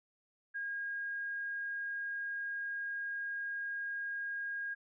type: tone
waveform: sine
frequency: 1628 Hz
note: G#6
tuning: 35 cents flat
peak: -36 dBFS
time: 0.54-4.75 s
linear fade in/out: 20 ms
effects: none